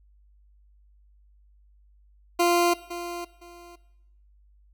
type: tone with echo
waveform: 20% pulse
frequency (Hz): 347.2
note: F4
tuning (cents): -10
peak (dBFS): -14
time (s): 2.39-2.74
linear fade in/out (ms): 10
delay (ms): 510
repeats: 2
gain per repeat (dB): -13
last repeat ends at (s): 3.76
effects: noise-tail reverb RT60 0.9 s tail -18 dB re dry + added 50 Hz sine -55 dBFS peak until 4.73 s